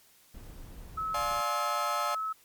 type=noise; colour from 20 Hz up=brown; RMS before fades=-46 dBFS; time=0.34-1.41 s; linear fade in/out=5 ms
type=tone; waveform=sine; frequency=1295 Hz; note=E6; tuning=31 cents flat; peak=-30 dBFS; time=0.97-2.33 s; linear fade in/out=10 ms
type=chord; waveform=40% pulse; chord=D half-diminished seventh; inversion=none; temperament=just; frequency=587.3 / 704.8 / 845.8 / 1057.2 Hz; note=D5 / F5 / Ab5 / C6; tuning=0 / +16 / +31 / +18 cents; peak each=-36 dBFS; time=1.14-2.15 s; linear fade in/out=5 ms
effects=white hiss -61 dBFS RMS until 2.44 s + MP3 96 kbps